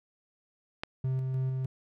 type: click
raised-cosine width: 0.3 ms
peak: -17 dBFS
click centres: 0.835 s
type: tone with tremolo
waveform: triangle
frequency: 130.81 Hz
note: C3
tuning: in tune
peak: -25 dBFS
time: 1.04-1.66 s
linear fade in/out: 5 ms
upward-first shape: square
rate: 3.3 Hz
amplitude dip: 25%
effects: none